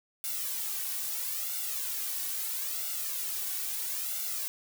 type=noise with flanger; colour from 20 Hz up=blue; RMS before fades=-34 dBFS; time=0.24-4.48 s; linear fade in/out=0 ms; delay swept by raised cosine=1.4 to 2.7 ms; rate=0.76 Hz; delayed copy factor=+0.95; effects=none